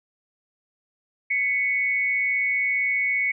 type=tone pair together; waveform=sine; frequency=2004 / 2219 Hz; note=B6 / C#7; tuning=+25 / +1 cents; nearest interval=major second; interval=176 cents; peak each=-28 / -21 dBFS; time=1.3-3.32 s; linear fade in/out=10 ms; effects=none